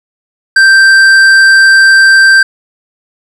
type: tone with tanh clipping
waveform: triangle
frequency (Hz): 1568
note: G6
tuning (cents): 0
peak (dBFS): -3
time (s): 0.56-2.43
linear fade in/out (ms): 5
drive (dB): 14
effects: none